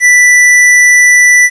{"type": "tone", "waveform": "square", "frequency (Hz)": 1975.5, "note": "B6", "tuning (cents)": 0, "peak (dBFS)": -3, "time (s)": [0, 1.5], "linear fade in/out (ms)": 50, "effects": ["resampled to 22050 Hz", "7-bit"]}